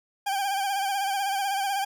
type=tone with vibrato; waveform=40% pulse; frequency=790 Hz; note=G5; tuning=13 cents sharp; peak=-24 dBFS; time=0.26-1.85 s; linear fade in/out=10 ms; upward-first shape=sine; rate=16 Hz; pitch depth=50 cents each way; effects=none